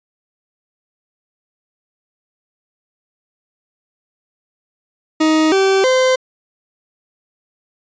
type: tone with pitch steps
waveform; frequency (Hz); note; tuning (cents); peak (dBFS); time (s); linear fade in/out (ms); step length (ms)
40% pulse; 313.8 / 386.6 / 516; D#4 / G4 / C5; +15 / -24 / -24; -10; 5.2-6.16; 10; 320
effects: resampled to 16000 Hz